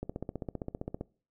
click train, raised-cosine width 2 ms, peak -22 dBFS, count 16, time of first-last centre 0.03-1.01 s, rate 15.3 Hz, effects noise-tail reverb RT60 0.4 s tail -22 dB re dry

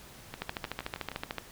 two click trains, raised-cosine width 0.3 ms, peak -22 / -17 dBFS, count 6 / 14, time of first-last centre 0.34-1.116 / 0.42-1.383 s, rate 6.44 / 13.5 Hz, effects pink hiss -51 dBFS RMS until 1.51 s

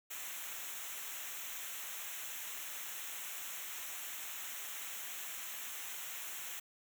white noise with comb filter, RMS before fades -44 dBFS, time 0.1-6.6 s, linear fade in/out 10 ms, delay 0.21 ms, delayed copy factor -0.8, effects none

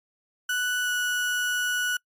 35% pulse tone with pitch glide, 1482 to 1471.8 Hz, F#6 to F#6, +2 to -10 cents, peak -22 dBFS, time 0.49-1.97 s, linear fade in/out 5 ms, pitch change -12 cents, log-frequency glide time 0.83-0.89 s, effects noise-tail reverb RT60 0.1 s tail -26 dB re dry + MP3 96 kbps

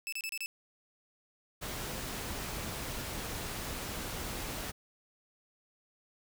sawtooth tone bursts, 2624 Hz, E7, 9 cents flat, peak -32 dBFS, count 5, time 0.07-0.46 s, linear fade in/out 0 ms, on 54 ms, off 30 ms
pink noise, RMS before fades -39 dBFS, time 1.61-4.72 s, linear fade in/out 20 ms
effects none

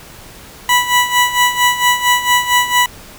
20% pulse tone with tremolo, 983 Hz, B5, 8 cents flat, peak -3 dBFS, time 0.69-2.86 s, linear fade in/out 2 ms, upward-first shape sine, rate 4.4 Hz, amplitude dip 75%, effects pink hiss -37 dBFS RMS until 3.18 s

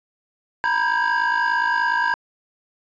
triangle tone cluster, 934 / 984 / 1582 / 1639 Hz, A#5 / B5 / G6 / G#6, +3 / -7 / +15 / -23 cents, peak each -21 dBFS, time 0.64-2.14 s, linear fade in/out 0 ms, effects tanh soft clip ceiling -10 dBFS + resampled to 16000 Hz

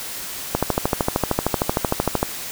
click train, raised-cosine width 1 ms, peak -3 dBFS, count 23, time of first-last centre 0.55-2.229 s, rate 13.1 Hz, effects white hiss -31 dBFS RMS until 2.51 s

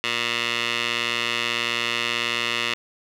15% pulse tone with band-pass filter, 118.4 Hz, A#2, 27 cents sharp, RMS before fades -25 dBFS, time 0.04-2.74 s, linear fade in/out 0 ms, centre 2800 Hz, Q 2.2, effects none

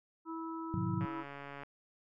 harmonic tone, 326.2 Hz, E4, 18 cents flat, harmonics 1 / 3 / 4, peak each -40 / -45 / -46 dBFS, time 0.25-1.25 s, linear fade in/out 50 ms
sine chord, G# diminished seventh, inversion none, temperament just, 103.83 / 124.59 / 149.51 / 179.41 Hz, G#2 / B2 / D3 / F3, 0 / +16 / +31 / +47 cents, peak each -38 / -39 / -40 / -36 dBFS, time 0.74-1.05 s, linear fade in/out 0 ms
click train, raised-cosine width 0.5 ms, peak -31 dBFS, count 89, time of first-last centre 1.01-1.634 s, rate 141 Hz
effects none

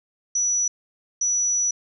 sine tone bursts at uneven times, 5900 Hz, F#8, 6 cents flat, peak -19 dBFS, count 2, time 0.35-0.68 / 1.21-1.71 s, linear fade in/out 5 ms, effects none

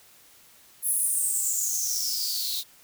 blue noise with high-pass filter sweep, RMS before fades -27 dBFS, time 0.82-2.64 s, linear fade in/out 50 ms, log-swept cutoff 11000 to 3800 Hz, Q 9.5, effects white hiss -55 dBFS RMS until 2.83 s

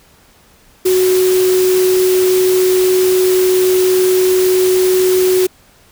sine tone in noise, 370 Hz, F#4, in tune, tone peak -9 dBFS, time 0.85-5.47 s, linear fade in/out 10 ms, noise white, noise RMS -22 dBFS, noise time 0.85-5.47 s, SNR +10 dB, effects pink hiss -48 dBFS RMS until 5.91 s

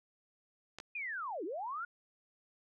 clicks, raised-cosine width 0.2 ms, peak -27 dBFS, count 2, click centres 0.786 / 0.801 s
sine linear two-way sweep, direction down then up, 2511 to 295.2 to 1458 Hz, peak -37 dBFS, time 0.95-1.85 s, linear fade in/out 5 ms, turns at 1.44 s
effects none

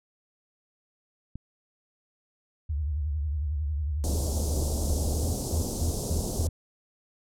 click, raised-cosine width 5 ms, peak -25 dBFS, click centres 1.356 s
sine tone with vibrato, 74.2 Hz, D2, 18 cents sharp, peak -26 dBFS, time 2.69-5.29 s, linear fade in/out 10 ms, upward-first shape triangle, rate 11 Hz, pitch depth 160 cents each way
pink band-stop noise, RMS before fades -31 dBFS, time 4.04-6.47 s, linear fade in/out 0 ms, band 680 to 5400 Hz, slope 24 dB/octave
triangle tone bursts, 80.2 Hz, E2, 47 cents flat, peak -22 dBFS, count 5, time 5.23-6.49 s, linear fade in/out 5 ms, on 100 ms, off 190 ms
effects low-pass 11000 Hz 12 dB/octave

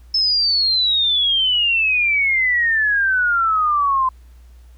sine exponential sweep, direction down, 5274 to 1027 Hz, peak -14 dBFS, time 0.14-4.09 s, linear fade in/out 5 ms, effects added 60 Hz sine -41 dBFS peak until 4.77 s + pink hiss -59 dBFS RMS until 4.77 s

